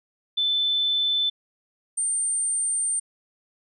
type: tone pair in turn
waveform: sine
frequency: 3520 / 8870 Hz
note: A7 / C#9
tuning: 0 / 0 cents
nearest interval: octave + major third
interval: 1600 cents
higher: second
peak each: -20 / -22 dBFS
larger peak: first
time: 0.37-1.3 / 1.97-3 s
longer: second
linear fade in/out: 10 ms
effects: none